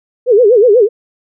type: tone with vibrato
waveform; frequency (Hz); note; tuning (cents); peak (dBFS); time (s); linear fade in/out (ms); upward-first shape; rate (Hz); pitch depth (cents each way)
sine; 450; A4; +39; -4; 0.26-0.89; 50; sine; 8.2; 220
effects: none